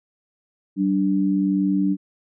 sine tone pair together, 191.28 / 292.6 Hz, G3 / D4, -42 / -6 cents, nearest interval perfect fifth, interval 736 cents, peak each -20 dBFS, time 0.76-1.97 s, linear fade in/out 50 ms, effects none

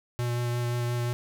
square tone with vibrato, 120.6 Hz, B2, 41 cents flat, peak -27 dBFS, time 0.19-1.13 s, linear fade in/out 0 ms, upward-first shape sine, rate 5.7 Hz, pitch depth 13 cents each way, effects none

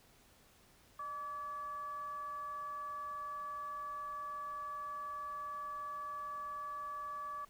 sine tone with frequency modulation, 1152 Hz, D6, 34 cents flat, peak -40 dBFS, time 0.99-7.45 s, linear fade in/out 5 ms, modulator 546 Hz, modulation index 0.3, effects pink hiss -65 dBFS RMS until 7.49 s

